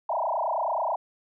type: tone with frequency modulation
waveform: sine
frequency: 806 Hz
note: G5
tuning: 48 cents sharp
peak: -24 dBFS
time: 0.09-0.96 s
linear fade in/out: 5 ms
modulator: 29.3 Hz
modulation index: 6.5
effects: none